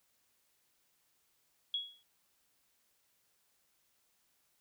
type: tone with exponential decay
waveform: sine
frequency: 3337 Hz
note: G#7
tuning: 8 cents sharp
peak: -30 dBFS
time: 1.74-2.03 s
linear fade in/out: 2 ms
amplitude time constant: 62 ms
effects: white hiss -75 dBFS RMS until 4.6 s